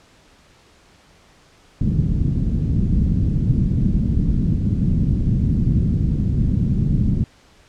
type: low-pass noise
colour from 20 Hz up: white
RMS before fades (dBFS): -18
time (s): 1.81-7.24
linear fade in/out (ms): 2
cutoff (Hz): 200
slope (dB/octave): 24
effects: pink hiss -52 dBFS RMS until 7.68 s + low-pass 7000 Hz 12 dB/octave